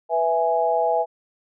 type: chord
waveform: sine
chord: E major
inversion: second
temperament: equal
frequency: 493.9 / 659.3 / 830.6 Hz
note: B4 / E5 / G#5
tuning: 0 / 0 / 0 cents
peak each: -24 / -21 / -22 dBFS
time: 0.09-1.06 s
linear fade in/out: 50 ms
effects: none